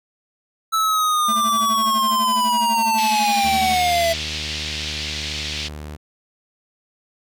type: linear sweep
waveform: square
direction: down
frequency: 1318.5 to 659.3 Hz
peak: -17 dBFS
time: 0.72-4.14 s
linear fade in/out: 20 ms
type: tone with tremolo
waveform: square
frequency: 221.9 Hz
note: A3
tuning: 15 cents sharp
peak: -25 dBFS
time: 1.28-3.75 s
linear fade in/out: 5 ms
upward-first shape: sine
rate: 12 Hz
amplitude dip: 85%
type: band-pass noise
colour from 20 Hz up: white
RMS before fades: -28 dBFS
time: 2.97-5.69 s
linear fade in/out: 20 ms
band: 2200 to 4700 Hz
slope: 24 dB/octave
type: tone with pitch glide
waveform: sawtooth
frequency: 77 to 75.11 Hz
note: D#2 to D2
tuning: -17 to +39 cents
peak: -27 dBFS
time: 3.43-5.97 s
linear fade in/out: 20 ms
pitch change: -44 cents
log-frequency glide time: 4.04-5.22 s
effects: none